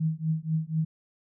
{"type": "tone with tremolo", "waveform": "sine", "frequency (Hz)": 159, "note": "D#3", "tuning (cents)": 38, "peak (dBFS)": -21, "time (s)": [0, 0.85], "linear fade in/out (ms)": 10, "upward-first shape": "triangle", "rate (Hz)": 4.1, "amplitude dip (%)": 100, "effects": []}